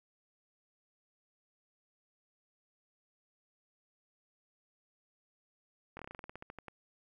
slowing click train, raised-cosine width 0.5 ms, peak -30 dBFS, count 15, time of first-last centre 5.97-6.683 s, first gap 22 ms, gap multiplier 1.12, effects 11-bit

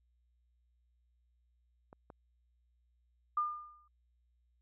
clicks, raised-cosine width 1 ms, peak -38 / -36 dBFS, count 2, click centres 1.929 / 2.102 s
sine tone with exponential decay, 1206 Hz, D6, 46 cents sharp, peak -27 dBFS, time 3.37-3.88 s, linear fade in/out 5 ms, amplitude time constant 110 ms
effects added 60 Hz sine -70 dBFS peak until 4.61 s

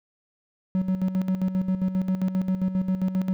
triangle tone with tremolo, 187 Hz, F#3, 19 cents sharp, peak -18 dBFS, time 0.75-3.33 s, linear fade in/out 0 ms, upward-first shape square, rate 7.5 Hz, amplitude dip 65%, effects none

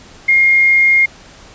sine tone with quantisation, 2133 Hz, C7, 33 cents sharp, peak -7 dBFS, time 0.28-1.06 s, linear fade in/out 10 ms, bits 6, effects pink hiss -40 dBFS RMS until 1.54 s + resampled to 16000 Hz

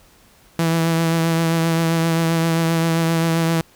sawtooth tone with vibrato, 164.81 Hz, E3, in tune, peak -12 dBFS, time 0.59-3.61 s, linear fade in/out 2 ms, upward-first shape triangle, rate 7.6 Hz, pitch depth 25 cents each way, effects pink hiss -52 dBFS RMS until 3.75 s

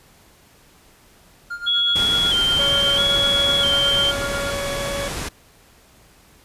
triangle tone with tremolo, 1406 Hz, F6, 11 cents sharp, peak -23 dBFS, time 1.5-4.51 s, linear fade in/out 10 ms, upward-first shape sine, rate 8.1 Hz, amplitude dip 80%
sine tone with vibrato, 3247 Hz, G#7, 40 cents flat, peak -16 dBFS, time 1.66-4.12 s, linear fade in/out 20 ms, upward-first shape square, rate 0.76 Hz, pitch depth 55 cents each way
pink low-pass noise, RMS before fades -28 dBFS, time 1.95-5.29 s, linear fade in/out 10 ms, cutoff 11000 Hz, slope 24 dB/octave
harmonic tone, 562 Hz, C#5, 24 cents sharp, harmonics 1 / 2 / 3 / 4 / 6, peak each -26 / -35 / -37 / -37 / -35 dBFS, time 2.59-5.08 s, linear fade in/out 0 ms
effects pink hiss -52 dBFS RMS until 6.44 s + resampled to 32000 Hz

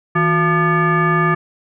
sine tone with frequency modulation, 683 Hz, F5, 39 cents flat, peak -12 dBFS, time 0.15-1.35 s, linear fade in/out 10 ms, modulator 522 Hz, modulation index 2.1, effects none

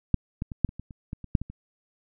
clicks, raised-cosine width 5 ms, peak -7 / -17 / -23 / -8 / -28 / -24 / -30 / -21 / -26 / -7 / -20 / -27 dBFS, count 12, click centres 0.143 / 0.421 / 0.518 / 0.647 / 0.691 / 0.796 / 0.908 / 1.131 / 1.243 / 1.352 / 1.416 / 1.5 s, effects none

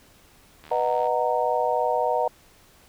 click train, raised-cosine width 0.3 ms, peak -29 dBFS, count 34, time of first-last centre 0.64-1.07 s, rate 76.8 Hz
sine chord, B major seventh, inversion none, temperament just, 493.9 / 617.4 / 740.8 / 926 Hz, B4 / D#5 / F#5 / A#5, 0 / -14 / +2 / -12 cents, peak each -26 dBFS, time 0.71-2.28 s, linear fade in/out 5 ms
effects pink hiss -55 dBFS RMS until 2.88 s

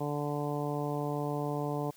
harmonic tone, 146.3 Hz, D3, 6 cents flat, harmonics 1 / 2 / 3 / 4 / 5 / 6 / 7, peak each -35 / -37 / -37 / -40 / -40 / -42 / -44 dBFS, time 0-1.91 s, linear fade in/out 10 ms, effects white hiss -59 dBFS RMS until 1.96 s

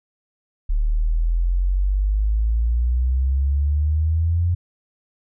sine exponential sweep, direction up, 36.44 to 88.5 Hz, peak -16 dBFS, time 0.69-4.55 s, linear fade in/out 10 ms, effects none

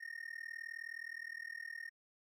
triangle tone with amplitude modulation, 1845 Hz, A#6, 18 cents flat, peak -38 dBFS, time 0-1.9 s, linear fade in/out 20 ms, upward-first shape sine, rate 39.4 Hz, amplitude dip 100%, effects none

